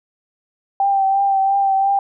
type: tone with vibrato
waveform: sine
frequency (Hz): 784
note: G5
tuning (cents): 0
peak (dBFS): -13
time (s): 0.8-1.99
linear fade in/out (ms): 2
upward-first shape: triangle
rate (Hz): 2.9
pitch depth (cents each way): 31
effects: none